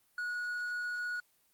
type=tone; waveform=triangle; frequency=1457 Hz; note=F#6; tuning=27 cents flat; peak=-32 dBFS; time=0.18-1.2 s; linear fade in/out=2 ms; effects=white hiss -71 dBFS RMS until 1.53 s + Opus 32 kbps